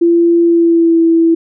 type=tone with pitch glide; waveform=sine; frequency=340 to 330.5 Hz; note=F4 to E4; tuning=-46 to +5 cents; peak=-6 dBFS; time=0.01-1.35 s; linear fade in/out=10 ms; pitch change=-49 cents; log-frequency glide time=0.43-1 s; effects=none